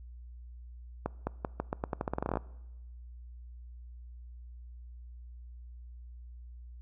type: accelerating click train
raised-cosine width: 1 ms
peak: -17 dBFS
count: 18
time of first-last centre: 1.06-2.372 s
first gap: 210 ms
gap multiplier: 0.85
effects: noise-tail reverb RT60 1.0 s tail -22 dB re dry + added 60 Hz sine -45 dBFS peak until 6.81 s